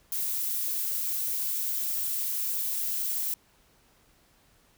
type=noise; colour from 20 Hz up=violet; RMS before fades=-30 dBFS; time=0.12-3.34 s; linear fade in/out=2 ms; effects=pink hiss -63 dBFS RMS until 4.77 s